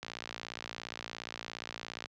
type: click train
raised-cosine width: 0.2 ms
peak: -21 dBFS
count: 117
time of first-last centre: 0.03-2.058 s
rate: 57.2 Hz
effects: high-pass 100 Hz 12 dB/octave + low-pass 6000 Hz 12 dB/octave